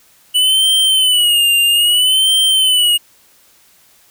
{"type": "tone with vibrato", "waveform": "square", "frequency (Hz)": 2960, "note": "F#7", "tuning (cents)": 0, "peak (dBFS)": -10, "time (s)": [0.34, 2.98], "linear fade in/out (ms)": 20, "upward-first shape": "sine", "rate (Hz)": 0.61, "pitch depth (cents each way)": 100, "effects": ["white hiss -50 dBFS RMS until 4.1 s"]}